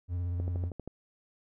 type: tone with vibrato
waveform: triangle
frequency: 88 Hz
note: F2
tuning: 14 cents sharp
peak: -28 dBFS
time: 0.08-0.72 s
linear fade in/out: 50 ms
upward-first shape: sine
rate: 17 Hz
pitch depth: 38 cents each way
type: click train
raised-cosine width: 2 ms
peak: -26 dBFS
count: 7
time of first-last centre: 0.4-0.876 s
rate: 12.6 Hz
effects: none